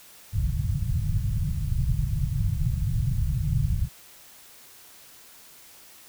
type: low-pass noise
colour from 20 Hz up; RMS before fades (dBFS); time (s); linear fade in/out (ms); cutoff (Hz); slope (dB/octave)
white; -25; 0.32-3.89; 50; 150; 48
effects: white hiss -50 dBFS RMS until 6.08 s